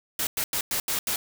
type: noise bursts at uneven times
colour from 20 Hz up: white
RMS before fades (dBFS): -27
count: 6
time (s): 0.19-0.27 / 0.37-0.44 / 0.53-0.61 / 0.71-0.8 / 0.88-0.99 / 1.07-1.16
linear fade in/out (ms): 2
effects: none